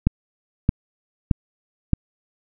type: click train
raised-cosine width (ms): 5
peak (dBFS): -3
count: 4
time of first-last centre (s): 0.07-1.933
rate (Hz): 1.61
effects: none